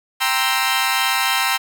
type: chord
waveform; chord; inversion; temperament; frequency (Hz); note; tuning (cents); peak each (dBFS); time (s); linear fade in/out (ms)
15% pulse; C dominant seventh; second; equal; 784 / 932.3 / 1046.5 / 1318.5; G5 / Bb5 / C6 / E6; 0 / 0 / 0 / 0; -16; 0.2-1.58; 20
effects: none